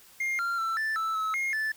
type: tone with pitch steps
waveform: triangle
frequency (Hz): 2121 / 1384 / 1337 / 1763 / 1318 / 1294 / 2141 / 1751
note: C7 / F6 / E6 / A6 / E6 / E6 / C7 / A6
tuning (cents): +23 / -16 / +24 / +3 / -1 / -32 / +39 / -9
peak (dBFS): -25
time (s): 0.2-1.72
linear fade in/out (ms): 5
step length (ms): 190
effects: white hiss -55 dBFS RMS until 1.76 s